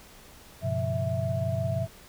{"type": "tone cluster", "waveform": "sine", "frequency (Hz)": [97.1, 122.9, 140.1, 174, 657], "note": ["G2", "B2", "C#3", "F3", "E5"], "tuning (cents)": [-16, -8, 19, -6, -6], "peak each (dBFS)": [-31, -30, -36, -36, -31], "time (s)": [0.61, 1.88], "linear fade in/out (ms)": 50, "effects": ["pink hiss -51 dBFS RMS until 2.08 s"]}